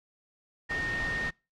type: tone in noise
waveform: sine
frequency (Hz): 1842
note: A#6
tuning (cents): -21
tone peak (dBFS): -30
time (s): 0.69-1.31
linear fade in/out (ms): 20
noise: pink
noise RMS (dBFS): -36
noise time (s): 0.69-1.31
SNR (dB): +3
effects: noise-tail reverb RT60 0.3 s tail -26 dB re dry + low-pass 4000 Hz 12 dB/octave